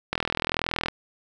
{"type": "click train", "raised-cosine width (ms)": 0.3, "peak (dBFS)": -8, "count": 32, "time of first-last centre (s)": [0.13, 0.884], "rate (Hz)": 41.1, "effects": []}